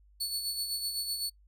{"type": "tone with tremolo", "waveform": "sawtooth", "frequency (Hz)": 4435, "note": "C#8", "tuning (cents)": 0, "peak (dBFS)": -27, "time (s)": [0.2, 1.3], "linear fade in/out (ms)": 10, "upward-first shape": "sine", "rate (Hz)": 7.9, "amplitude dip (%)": 50, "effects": ["noise-tail reverb RT60 0.1 s tail -24 dB re dry", "added 50 Hz sine -58 dBFS peak until 1.47 s"]}